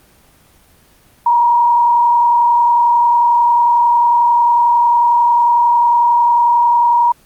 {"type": "tone with frequency modulation", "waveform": "sine", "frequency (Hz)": 951, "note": "A#5", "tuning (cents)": 34, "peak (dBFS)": -8, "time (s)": [1.26, 7.12], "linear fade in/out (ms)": 5, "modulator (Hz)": 31.1, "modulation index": 0.61, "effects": ["pink hiss -49 dBFS RMS until 7.25 s", "Opus 24 kbps"]}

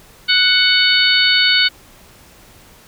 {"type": "harmonic tone with a mistuned harmonic", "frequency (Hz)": 740, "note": "F#5", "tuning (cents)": 0, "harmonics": [2, 3, 4, 5, 6], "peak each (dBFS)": [-17, -18, -16, -18, -16], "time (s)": [0.28, 1.69], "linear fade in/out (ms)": 20, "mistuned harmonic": 4, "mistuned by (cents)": 18, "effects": ["pink hiss -45 dBFS RMS until 2.87 s"]}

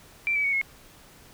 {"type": "tone with pitch steps", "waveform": "sine", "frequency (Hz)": [2349, 2289, 2230, 2173], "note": ["D7", "D7", "C#7", "C#7"], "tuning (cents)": [0, -45, 10, -35], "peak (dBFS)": -22, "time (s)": [0.27, 0.614], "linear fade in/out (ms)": 0, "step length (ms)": 86, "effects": ["pink hiss -52 dBFS RMS until 1.33 s"]}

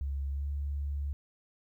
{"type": "tone with pitch glide", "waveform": "sine", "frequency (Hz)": [69.2, 71.23], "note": ["C#2", "C#2"], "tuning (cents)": [-2, 48], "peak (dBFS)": -31, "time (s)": [0.01, 1.13], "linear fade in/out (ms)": 0, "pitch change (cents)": 50, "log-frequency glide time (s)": [0.31, 0.46], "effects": ["12-bit"]}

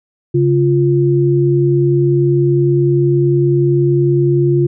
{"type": "tone pair together", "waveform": "sine", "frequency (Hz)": [138.58, 349.2], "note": ["C#3", "F4"], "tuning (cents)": [0, 0], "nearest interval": "octave + major third", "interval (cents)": 1600, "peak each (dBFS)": -12, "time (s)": [0.34, 4.67], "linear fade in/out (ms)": 10, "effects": []}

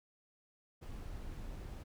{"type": "noise", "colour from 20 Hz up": "brown", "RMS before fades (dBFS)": -45, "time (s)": [0.81, 1.84], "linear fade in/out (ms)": 20, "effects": []}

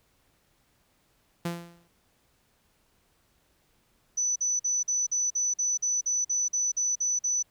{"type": "tone with exponential decay", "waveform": "sawtooth", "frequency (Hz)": 171.2, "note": "F3", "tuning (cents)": -34, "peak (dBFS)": -23, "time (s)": [1.45, 1.88], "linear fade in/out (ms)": 5, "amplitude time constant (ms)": 92}
{"type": "tone bursts", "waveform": "sine", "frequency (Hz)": 5980, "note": "F#8", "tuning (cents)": 17, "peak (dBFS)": -24, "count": 14, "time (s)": [4.17, 7.428], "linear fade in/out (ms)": 10, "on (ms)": 190, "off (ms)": 46}
{"effects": ["pink hiss -68 dBFS RMS until 7.5 s"]}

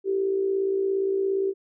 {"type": "tone with amplitude modulation", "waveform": "sine", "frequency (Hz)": 388.4, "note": "G4", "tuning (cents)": -16, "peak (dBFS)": -19, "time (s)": [0.04, 1.54], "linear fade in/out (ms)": 50, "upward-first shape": "sine", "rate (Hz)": 57.3, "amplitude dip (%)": 55, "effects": []}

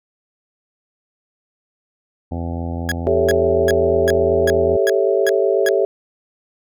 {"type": "harmonic tone", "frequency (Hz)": 84.7, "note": "E2", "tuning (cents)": 48, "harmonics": [1, 2, 3, 4, 5, 6, 7, 8, 9, 10], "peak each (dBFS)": [-24, -30, -28, -35, -41, -36, -37, -38, -36, -41], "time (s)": [2.31, 4.77], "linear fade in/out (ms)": 10}
{"type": "tone bursts", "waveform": "40% pulse", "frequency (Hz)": 1661.2, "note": "G#6", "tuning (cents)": 0, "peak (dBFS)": -17, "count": 8, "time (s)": [2.89, 5.688], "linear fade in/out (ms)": 0, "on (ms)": 26, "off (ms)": 370}
{"type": "chord", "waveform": "sine", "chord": "A dominant seventh", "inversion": "third", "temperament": "equal", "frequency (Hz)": [392, 440, 554.4, 659.3], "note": ["G4", "A4", "C#5", "E5"], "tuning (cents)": [0, 0, 0, 0], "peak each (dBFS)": [-17, -19, -20, -21], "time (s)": [3.07, 5.85], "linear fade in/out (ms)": 0}
{"effects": []}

